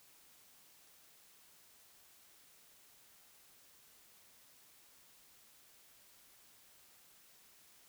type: silence
effects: white hiss -64 dBFS RMS until 7.88 s